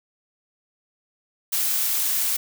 blue noise, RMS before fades -23 dBFS, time 1.52-2.37 s, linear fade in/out 10 ms, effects none

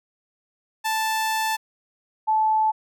sawtooth / sine tone pair in turn, 880 / 870.4 Hz, A5 / A5, 0 / -19 cents, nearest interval unison, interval 19 cents, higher first, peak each -18 / -17 dBFS, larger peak second, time 0.84-1.57 / 2.27-2.72 s, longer first, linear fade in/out 20 ms, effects none

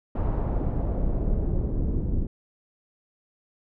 brown noise with low-pass filter sweep, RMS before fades -25 dBFS, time 0.15-2.27 s, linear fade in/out 5 ms, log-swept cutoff 1000 to 300 Hz, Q 1.2, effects none

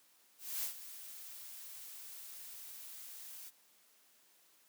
blue noise with ADSR envelope, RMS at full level -37 dBFS, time 0.38-3.51 s, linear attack 250 ms, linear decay 100 ms, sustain -13 dB, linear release 32 ms, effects white hiss -68 dBFS RMS until 4.68 s + high-pass 200 Hz 12 dB/octave

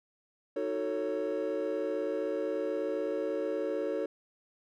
triangle chord, D# half-diminished seventh, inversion none, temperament equal with one note detuned, 311.1 / 370 / 446.1 / 554.4 Hz, D#4 / F#4 / A4 / C#5, 0 / 0 / +24 / 0 cents, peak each -35 / -35 / -32 / -32 dBFS, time 0.56-4.06 s, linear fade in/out 5 ms, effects tanh soft clip ceiling -21 dBFS

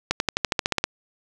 accelerating click train, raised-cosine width 0.2 ms, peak -3 dBFS, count 11, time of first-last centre 0.11-0.84 s, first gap 91 ms, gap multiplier 0.95, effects none

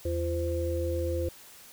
sine tone cluster, 82 / 342.4 / 516 Hz, E2 / F4 / C5, -9 / -34 / -24 cents, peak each -30 / -33 / -32 dBFS, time 0.05-1.29 s, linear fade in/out 5 ms, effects white hiss -51 dBFS RMS until 1.72 s

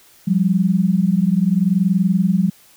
sine tone pair together, 176.23 / 196.9 Hz, F3 / G3, +16 / +8 cents, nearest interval major second, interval 192 cents, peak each -16 dBFS, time 0.27-2.5 s, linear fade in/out 10 ms, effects white hiss -50 dBFS RMS until 2.76 s

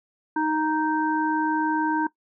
harmonic tone, 311.1 Hz, D#4, in tune, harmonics 1 / 3 / 5, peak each -24 / -24 / -30 dBFS, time 0.36-2.07 s, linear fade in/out 5 ms, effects noise-tail reverb RT60 0.1 s tail -19 dB re dry

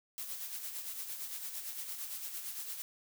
blue noise with tremolo, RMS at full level -40 dBFS, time 0.18-2.82 s, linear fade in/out 0 ms, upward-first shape sine, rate 8.8 Hz, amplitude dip 50%, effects none

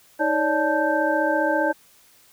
sine tone cluster, 314.3 / 559 / 594 / 876 / 1563 Hz, D#4 / C#5 / D5 / A5 / G6, +18 / +14 / +20 / -8 / -6 cents, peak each -25 dBFS, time 0.19-1.73 s, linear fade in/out 20 ms, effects white hiss -55 dBFS RMS until 2.32 s

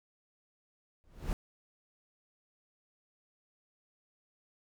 brown noise with exponential growth, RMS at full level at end -29 dBFS, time 1.04-1.33 s, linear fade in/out 0 ms, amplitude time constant 63 ms, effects none

